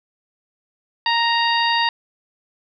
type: harmonic tone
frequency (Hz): 932.3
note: A#5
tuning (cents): 0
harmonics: 1 / 2 / 3 / 4 / 5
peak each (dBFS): -19 / -22 / -24 / -25 / -26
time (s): 1.06-1.89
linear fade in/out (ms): 2
effects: none